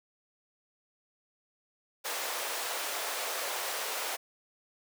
pink high-pass noise, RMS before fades -35 dBFS, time 2.04-4.17 s, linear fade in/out 20 ms, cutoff 490 Hz, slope 24 dB/octave, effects none

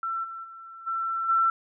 sine tone with level steps, 1343 Hz, E6, 32 cents sharp, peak -27 / -35 / -41 / -26 / -19 dBFS, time 0.03-1.5 s, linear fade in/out 2 ms, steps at 0.23 / 0.43 / 0.86 / 1.28 s, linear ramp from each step 20 ms, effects none

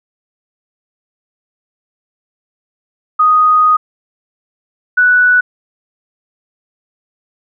sine tone pair in turn, 1244.5 / 1480 Hz, D#6 / F#6, 0 / 0 cents, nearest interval minor third, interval 300 cents, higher second, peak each -6 dBFS, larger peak neither, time 3.19-3.77 / 4.97-5.41 s, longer first, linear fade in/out 10 ms, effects none

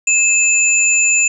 sine tone pair together, 2610 / 7102 Hz, E7 / A8, -18 / +15 cents, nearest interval octave + perfect fourth, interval 1733 cents, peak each -13 dBFS, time 0.07-1.28 s, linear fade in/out 5 ms, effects none

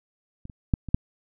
clicks, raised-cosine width 5 ms, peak -26 / -30 / -8 / -22 / -6 dBFS, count 5, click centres 0.454 / 0.498 / 0.738 / 0.887 / 0.945 s, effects none

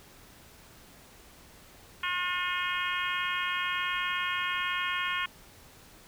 harmonic tone, 358.9 Hz, F4, 47 cents sharp, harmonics 3 / 4 / 5 / 6 / 7 / 8 / 9, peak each -34 / -35 / -36 / -37 / -37 / -38 / -39 dBFS, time 2.03-5.26 s, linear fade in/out 5 ms, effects pink hiss -54 dBFS RMS until 6.07 s

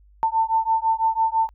sine beating tone pair, 892 / 898 Hz, A5 / A5, +23 / +35 cents, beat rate 6 Hz, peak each -21 / -21 dBFS, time 0.23-1.49 s, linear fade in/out 0 ms, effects added 50 Hz sine -50 dBFS peak until 1.54 s

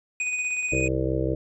square tone with tremolo, 2487 Hz, D#7, 1 cent flat, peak -24 dBFS, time 0.2-0.88 s, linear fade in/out 2 ms, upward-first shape sine, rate 16 Hz, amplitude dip 40%
click train, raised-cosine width 0.3 ms, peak -34 dBFS, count 12, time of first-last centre 0.21-0.865 s, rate 16.8 Hz
harmonic tone, 65.2 Hz, C2, 5 cents flat, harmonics 1 / 2 / 3 / 5 / 6 / 7 / 8 / 9, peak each -30 / -29 / -38 / -28 / -33 / -30 / -33 / -33 dBFS, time 0.72-1.35 s, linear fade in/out 5 ms
effects resampled to 24000 Hz

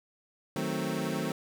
25% pulse chord, D# diminished seventh, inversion none, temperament equal, 155.56 / 185 / 220 / 261.6 Hz, D#3 / F#3 / A3 / C4, 0 / 0 / 0 / 0 cents, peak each -32 dBFS, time 0.56-1.32 s, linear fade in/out 2 ms, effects none

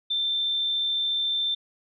sine tone, 3563 Hz, A7, 21 cents sharp, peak -23 dBFS, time 0.1-1.55 s, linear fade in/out 10 ms, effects none

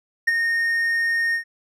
triangle tone with ADSR envelope, 1844 Hz, A#6, 19 cents flat, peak -11 dBFS, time 0.27-1.44 s, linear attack 11 ms, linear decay 22 ms, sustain -6 dB, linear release 100 ms, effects resampled to 32000 Hz

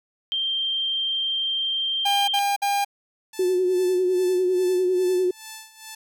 sine tone, 3163 Hz, G7, 15 cents sharp, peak -22 dBFS, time 0.32-2.39 s, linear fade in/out 0 ms
45% pulse tone bursts, 805 Hz, G5, 46 cents sharp, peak -20 dBFS, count 3, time 2.05-2.848 s, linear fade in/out 10 ms, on 230 ms, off 54 ms
5% pulse tone with tremolo, 877 Hz, A5, 6 cents flat, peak -24 dBFS, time 3.33-5.95 s, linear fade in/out 5 ms, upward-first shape sine, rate 2.4 Hz, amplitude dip 80%
sine tone with vibrato, 366.4 Hz, F#4, 17 cents flat, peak -18 dBFS, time 3.39-5.31 s, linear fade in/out 5 ms, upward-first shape sine, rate 10 Hz, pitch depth 42 cents each way
effects none

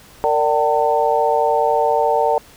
sine tone cluster, 459.5 / 590 / 765 / 899 Hz, A#4 / D5 / G5 / A5, -25 / +8 / -42 / +37 cents, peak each -19 dBFS, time 0.24-2.38 s, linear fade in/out 0 ms, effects pink hiss -45 dBFS RMS until 2.56 s

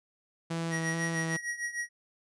sawtooth tone with vibrato, 164.6 Hz, E3, 2 cents flat, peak -27 dBFS, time 0.5-1.37 s, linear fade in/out 10 ms, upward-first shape square, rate 2.3 Hz, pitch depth 13 cents each way
square tone with tremolo, 1903 Hz, A#6, 35 cents sharp, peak -30 dBFS, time 0.7-1.89 s, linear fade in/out 50 ms, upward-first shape triangle, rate 6.6 Hz, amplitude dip 85%
effects resampled to 22050 Hz

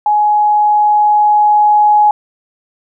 sine tone with level ramp, 839 Hz, G#5, 17 cents sharp, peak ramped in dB -8 to -5 dBFS, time 0.06-2.11 s, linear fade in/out 2 ms, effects none

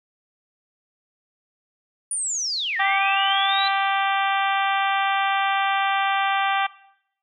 sine linear two-way sweep, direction down then up, 9590 to 1800 to 4028 Hz, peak -23 dBFS, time 2.11-3.68 s, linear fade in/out 2 ms, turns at 2.77 s
harmonic tone, 392 Hz, G4, in tune, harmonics 2 / 3 / 4 / 5 / 6 / 7 / 8 / 9, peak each -22 / -26 / -28 / -30 / -32 / -33 / -34 / -35 dBFS, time 2.79-6.67 s, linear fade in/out 10 ms
effects noise-tail reverb RT60 0.7 s tail -18 dB re dry

